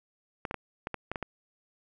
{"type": "clicks", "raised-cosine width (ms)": 0.5, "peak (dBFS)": -18, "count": 8, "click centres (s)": [0.452, 0.511, 0.543, 0.871, 0.943, 1.116, 1.158, 1.227], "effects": []}